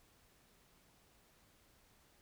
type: silence
effects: pink hiss -69 dBFS RMS until 2.21 s